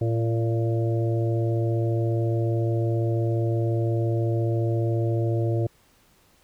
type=harmonic tone with a mistuned harmonic; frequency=114.3 Hz; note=A#2; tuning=34 cents flat; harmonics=1 / 3 / 4 / 5 / 6; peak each=-22 / -28 / -34 / -33 / -38 dBFS; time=0.01-5.67 s; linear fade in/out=5 ms; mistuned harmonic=5; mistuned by=+25 cents; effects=pink hiss -60 dBFS RMS until 6.43 s